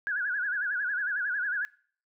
sine tone with vibrato, 1565 Hz, G6, 3 cents flat, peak -27 dBFS, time 0.07-1.65 s, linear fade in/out 0 ms, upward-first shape sine, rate 11 Hz, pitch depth 150 cents each way, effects noise-tail reverb RT60 0.5 s tail -22 dB re dry

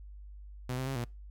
sawtooth tone with pitch steps, 126.3 / 130.5 / 135.2 / 119.8 Hz, B2 / C3 / C#3 / A#2, +39 / -4 / -43 / +48 cents, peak -29 dBFS, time 0.69-1.046 s, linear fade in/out 5 ms, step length 89 ms, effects noise-tail reverb RT60 0.3 s tail -26 dB re dry + added 50 Hz sine -45 dBFS peak until 1.3 s

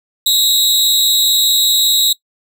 sawtooth tone with amplitude modulation, 3839 Hz, B7, 50 cents flat, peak -3 dBFS, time 0.26-2.13 s, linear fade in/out 5 ms, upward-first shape sine, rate 225 Hz, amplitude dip 90%, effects noise-tail reverb RT60 0.1 s tail -21 dB re dry

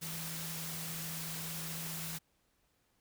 sine tone in noise, 162.5 Hz, E3, 24 cents flat, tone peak -44 dBFS, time 0.01-2.19 s, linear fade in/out 20 ms, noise white, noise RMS -42 dBFS, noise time 0.01-2.19 s, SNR -5 dB, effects pink hiss -75 dBFS RMS until 3 s

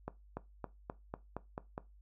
accelerating click train, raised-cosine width 1 ms, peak -25 dBFS, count 8, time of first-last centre 0.08-1.779 s, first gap 290 ms, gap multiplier 0.94, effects noise-tail reverb RT60 0.2 s tail -17 dB re dry + added 50 Hz sine -57 dBFS peak until 2.01 s

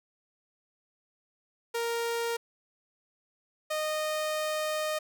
sawtooth tone pair in turn, 466.2 / 616.6 Hz, A#4 / D#5, 0 / -16 cents, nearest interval perfect fourth, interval 484 cents, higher second, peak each -25 dBFS, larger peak neither, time 1.74-2.37 / 3.7-4.99 s, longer second, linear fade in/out 10 ms, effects none

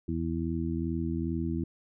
harmonic tone, 82.41 Hz, E2, in tune, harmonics 1 / 2 / 3 / 4, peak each -34 / -34 / -34 / -34 dBFS, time 0.08-1.64 s, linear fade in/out 5 ms, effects none

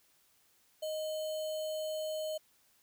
sine tone with sample-and-hold, 622.3 Hz, D#5, in tune, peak -34 dBFS, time 0.82-2.38 s, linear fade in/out 10 ms, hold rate 3675 Hz, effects white hiss -69 dBFS RMS until 2.82 s

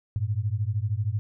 sine beating tone pair, 98.9 / 111.9 Hz, G2 / A2, +16 / +30 cents, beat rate 13 Hz, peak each -27 dBFS, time 0.16-1.19 s, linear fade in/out 0 ms, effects none

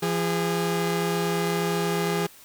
sawtooth tone pair together, 170.4 / 409.3 Hz, F3 / G#4, -42 / -25 cents, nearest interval octave + minor third, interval 1517 cents, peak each -22 dBFS, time 0.02-2.27 s, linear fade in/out 10 ms, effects white hiss -50 dBFS RMS until 2.44 s

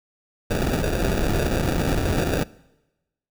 pink noise with sample-and-hold, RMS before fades -22 dBFS, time 0.5-2.44 s, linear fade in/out 10 ms, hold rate 1050 Hz, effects noise-tail reverb RT60 1.0 s tail -22 dB re dry

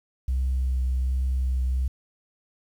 sine tone with vibrato, 64.4 Hz, C2, 27 cents flat, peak -20 dBFS, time 0.28-1.88 s, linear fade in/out 5 ms, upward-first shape triangle, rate 1.3 Hz, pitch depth 19 cents each way, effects tanh soft clip ceiling -19 dBFS + 9-bit

